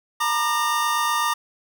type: tone cluster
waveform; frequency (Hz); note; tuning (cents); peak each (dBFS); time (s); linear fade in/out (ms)
square; 922 / 970 / 1200 / 1851; A#5 / B5 / D6 / A#6; -19 / -31 / +37 / -13; -28 / -29 / -23 / -29; 0.2-1.34; 10
effects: none